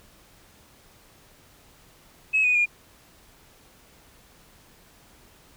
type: tone with pitch steps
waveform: sine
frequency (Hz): 2571 / 2481 / 2423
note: E7 / D#7 / D#7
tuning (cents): -44 / -6 / -47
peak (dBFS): -17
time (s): 2.33-2.66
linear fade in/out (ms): 20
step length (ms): 110
effects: tanh soft clip ceiling -13 dBFS + pink hiss -55 dBFS RMS until 5.56 s